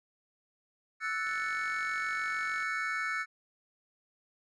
triangle chord, F# minor seventh, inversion third, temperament equal, 1318.5 / 1480 / 1760 / 2217 Hz, E6 / F#6 / A6 / C#7, 0 / 0 / 0 / 0 cents, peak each -35 dBFS, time 1-3.26 s, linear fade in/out 50 ms
click train, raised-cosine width 0.2 ms, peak -32 dBFS, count 64, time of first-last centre 1.27-2.625 s, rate 46.5 Hz
effects resampled to 24000 Hz

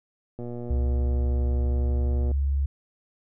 click train, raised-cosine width 2 ms, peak -23 dBFS, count 232, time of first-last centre 0.39-2.315 s, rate 120 Hz
sine tone with pitch glide, 67.6 to 69.38 Hz, C#2 to C#2, -43 to +2 cents, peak -21 dBFS, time 0.7-2.66 s, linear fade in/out 5 ms, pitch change +45 cents, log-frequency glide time 1.61-2.14 s
effects none

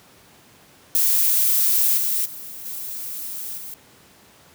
violet noise with level steps, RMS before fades -18 / -22 / -36 / -31 / -35 dBFS, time 0.95-3.74 s, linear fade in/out 0 ms, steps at 1.97 / 2.25 / 2.65 / 3.57 s, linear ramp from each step 10 ms, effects pink hiss -51 dBFS RMS until 4.54 s + high-pass 100 Hz 12 dB/octave

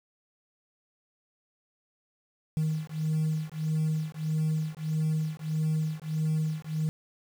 sine beating tone pair, 155.7 / 157.3 Hz, D#3 / D#3, +2 / +19 cents, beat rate 1.6 Hz, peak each -28 dBFS, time 2.57-6.89 s, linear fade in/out 0 ms, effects tanh soft clip ceiling -22 dBFS + 8-bit

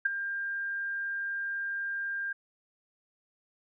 sine tone with ADSR envelope, 1598 Hz, G6, 33 cents sharp, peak -20 dBFS, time 0.05-2.33 s, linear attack 8 ms, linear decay 15 ms, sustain -11 dB, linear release 8 ms, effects none

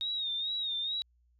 sine tone with vibrato, 3729 Hz, A#7, in tune, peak -31 dBFS, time 0.01-1.02 s, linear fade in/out 0 ms, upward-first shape sine, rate 2.3 Hz, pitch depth 76 cents each way, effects added 60 Hz sine -65 dBFS peak until 1.39 s + AAC 64 kbps

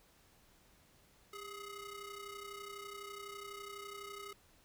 sawtooth ring-modulated tone, 836 Hz, G#5, 11 cents sharp, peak -39 dBFS, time 1.33-4.33 s, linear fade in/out 5 ms, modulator 434 Hz, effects pink hiss -67 dBFS RMS until 4.64 s

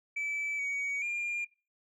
sine tone with pitch steps, 2308 / 2253 / 2403 Hz, D7 / C#7 / D7, -31 / +28 / +39 cents, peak -29 dBFS, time 0.16-1.45 s, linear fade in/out 10 ms, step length 430 ms, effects noise-tail reverb RT60 0.3 s tail -19 dB re dry + tanh soft clip ceiling -30 dBFS

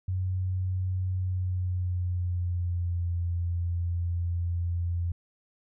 sine tone with pitch glide, 92.6 to 86.4 Hz, F#2 to F2, +2 to -18 cents, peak -26 dBFS, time 0.08-5.12 s, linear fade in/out 5 ms, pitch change -120 cents, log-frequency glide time 1.14-3.14 s, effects none

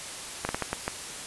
slowing click train, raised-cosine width 0.5 ms, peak -12 dBFS, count 6, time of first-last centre 0.45-0.88 s, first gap 40 ms, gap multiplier 1.39, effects white hiss -38 dBFS RMS until 1.26 s + resampled to 24000 Hz

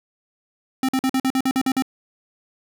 square tone bursts, 262.7 Hz, C4, 7 cents sharp, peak -18 dBFS, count 10, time 0.83-1.823 s, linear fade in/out 2 ms, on 57 ms, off 47 ms, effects none

